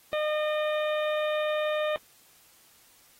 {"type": "harmonic tone", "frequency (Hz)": 609, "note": "D#5", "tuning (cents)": -37, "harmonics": [1, 2, 3, 4, 5, 6], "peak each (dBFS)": [-26, -35, -37, -39, -44, -41], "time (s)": [0.13, 1.96], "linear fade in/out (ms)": 0, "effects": ["white hiss -59 dBFS RMS until 3.19 s", "AAC 48 kbps"]}